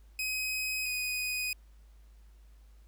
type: tone pair in turn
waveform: sawtooth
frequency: 2526 / 2493 Hz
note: D#7 / D#7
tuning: +26 / +3 cents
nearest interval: unison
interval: 23 cents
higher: first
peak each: -28 dBFS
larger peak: neither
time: 0.19-0.86 / 0.86-1.53 s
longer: neither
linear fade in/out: 2 ms
effects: added 52 Hz sine -53 dBFS peak until 2.87 s + pink hiss -70 dBFS RMS until 2.87 s